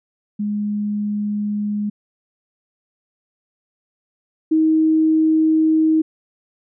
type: tone pair in turn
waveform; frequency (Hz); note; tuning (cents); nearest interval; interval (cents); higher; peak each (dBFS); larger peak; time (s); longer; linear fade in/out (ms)
sine; 207.7 / 316.2; G#3 / D#4; 0 / +28; perfect fifth; 728; second; -19 / -12; second; 0.39-1.9 / 4.51-6.02; neither; 10
effects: none